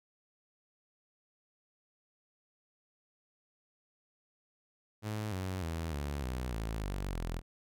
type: tone with pitch steps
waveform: sawtooth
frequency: 106.9 / 93.6 / 81.96 / 71.76 / 62.83 / 55.02 / 48.17 / 42.18 Hz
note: A2 / F#2 / E2 / D2 / B1 / A1 / G1 / E1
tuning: -49 / +20 / -9 / -40 / +30 / +1 / -30 / +41 cents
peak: -31 dBFS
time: 5.02-7.42 s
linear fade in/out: 50 ms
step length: 300 ms
effects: none